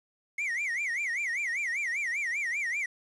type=tone with vibrato; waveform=triangle; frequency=2098 Hz; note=C7; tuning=4 cents sharp; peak=-27 dBFS; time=0.38-2.86 s; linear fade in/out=5 ms; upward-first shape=sine; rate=5.1 Hz; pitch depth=230 cents each way; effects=resampled to 24000 Hz + 9-bit